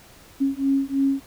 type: beating tone pair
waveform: sine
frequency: 272 / 275.1 Hz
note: C#4 / C#4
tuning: -33 / -13 cents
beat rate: 3.1 Hz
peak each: -22 dBFS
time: 0.4-1.21 s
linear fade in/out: 20 ms
effects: pink hiss -49 dBFS RMS until 1.26 s